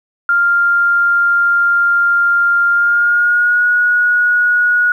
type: tone with pitch glide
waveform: sine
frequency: 1396.9 to 1453.7 Hz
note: F6 to F#6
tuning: 0 to -31 cents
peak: -9 dBFS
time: 0.29-4.92 s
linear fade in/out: 2 ms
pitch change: +69 cents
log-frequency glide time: 2.7-3.64 s
effects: 8-bit